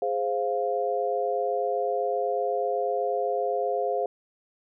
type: chord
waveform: sine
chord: F minor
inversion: first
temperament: equal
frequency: 415.3 / 523.3 / 698.5 Hz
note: Ab4 / C5 / F5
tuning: 0 / 0 / 0 cents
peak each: -29 / -28 / -28 dBFS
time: 0.02-4.06 s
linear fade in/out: 2 ms
effects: none